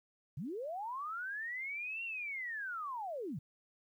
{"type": "linear two-way sweep", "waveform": "sine", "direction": "up then down", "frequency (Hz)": [116.54, 2770, 116.54], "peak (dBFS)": -38, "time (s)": [0.37, 3.39], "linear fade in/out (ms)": 5, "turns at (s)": 2.04, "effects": ["12-bit"]}